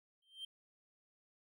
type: tone with exponential growth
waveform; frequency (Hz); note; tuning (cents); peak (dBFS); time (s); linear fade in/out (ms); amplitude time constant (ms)
triangle; 3145; G7; +5; -39; 0.22-0.45; 5; 49
effects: none